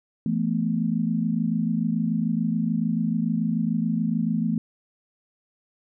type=chord; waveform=sine; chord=E suspended fourth; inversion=none; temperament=equal with one note detuned; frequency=168.37 / 220 / 246.9 Hz; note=E3 / A3 / B3; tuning=+37 / 0 / 0 cents; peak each=-26 / -24 / -28 dBFS; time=0.26-4.58 s; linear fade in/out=2 ms; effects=none